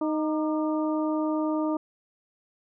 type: harmonic tone with a mistuned harmonic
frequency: 310 Hz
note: D#4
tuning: 6 cents flat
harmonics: 1 / 2 / 3 / 4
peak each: -25 / -31 / -35 / -37 dBFS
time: 0.01-1.77 s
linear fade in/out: 5 ms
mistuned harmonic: 4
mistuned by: -55 cents
effects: none